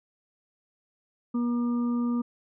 harmonic tone with a mistuned harmonic, 240 Hz, B3, 49 cents flat, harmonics 1 / 2 / 4 / 5, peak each -24 / -41 / -46 / -41 dBFS, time 1.34-2.22 s, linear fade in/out 10 ms, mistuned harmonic 4, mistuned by -20 cents, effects none

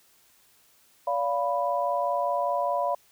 sine chord, B diminished, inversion first, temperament equal with one note detuned, 573.6 / 698.5 / 987.8 Hz, D5 / F5 / B5, -41 / 0 / 0 cents, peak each -28 dBFS, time 1.07-2.95 s, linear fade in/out 5 ms, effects white hiss -61 dBFS RMS until 3.11 s

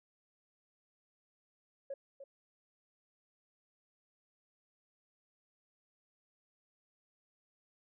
sine tone with echo, 550 Hz, C#5, 14 cents flat, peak -37 dBFS, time 1.9-1.94 s, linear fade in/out 5 ms, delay 300 ms, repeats 1, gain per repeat -10 dB, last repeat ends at 2.24 s, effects tanh soft clip ceiling -34 dBFS

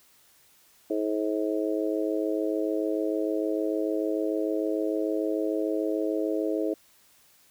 harmonic tone, 106.7 Hz, G#2, 47 cents sharp, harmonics 3 / 4 / 5 / 6, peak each -28 / -30 / -32 / -34 dBFS, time 0.9-6.74 s, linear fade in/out 5 ms, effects white hiss -60 dBFS RMS until 7.5 s

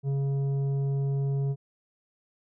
triangle tone with tanh clipping, 138.3 Hz, C#3, 4 cents flat, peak -26 dBFS, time 0.03-1.56 s, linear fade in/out 50 ms, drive 12 dB, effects none

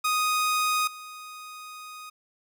sawtooth tone with level steps, 1245 Hz, D#6, 1 cent sharp, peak -19 / -36 dBFS, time 0.04-2.1 s, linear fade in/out 10 ms, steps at 0.87 s, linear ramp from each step 5 ms, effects none

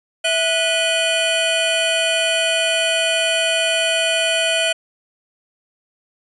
square tone cluster, 655 / 1467 / 2468 / 3035 Hz, E5 / F#6 / D#7 / F#7, -11 / -15 / -15 / +43 cents, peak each -21 / -26 / -23 / -21 dBFS, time 0.24-4.73 s, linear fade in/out 10 ms, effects resampled to 24000 Hz

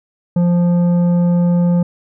sine tone with tanh clipping, 174.61 Hz, F3, in tune, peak -12 dBFS, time 0.36-1.83 s, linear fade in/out 5 ms, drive 9 dB, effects none

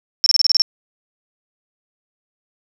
sine tone bursts, 5410 Hz, E8, 44 cents sharp, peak -9 dBFS, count 8, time 0.24-0.619 s, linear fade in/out 0 ms, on 22 ms, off 29 ms, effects none

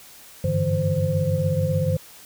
sine tone cluster, 92.9 / 99.7 / 147.5 / 164.1 / 519 Hz, F#2 / G2 / D3 / E3 / C5, +7 / +30 / +8 / -8 / -14 cents, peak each -31 / -25 / -24 / -26 / -25 dBFS, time 0.44-1.97 s, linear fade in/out 5 ms, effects white hiss -46 dBFS RMS until 2.25 s

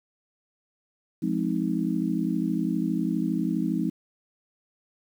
sine chord, F minor seventh, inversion none, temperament just, 174.61 / 209.5 / 261.9 / 314.3 Hz, F3 / Ab3 / C4 / Eb4, 0 / +15 / +2 / +18 cents, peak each -29 dBFS, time 1.22-3.9 s, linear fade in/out 10 ms, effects 9-bit

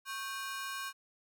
sawtooth ring-modulated tone, 1333 Hz, E6, 19 cents sharp, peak -31 dBFS, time 0.05-0.93 s, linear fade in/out 50 ms, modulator 236 Hz, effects none

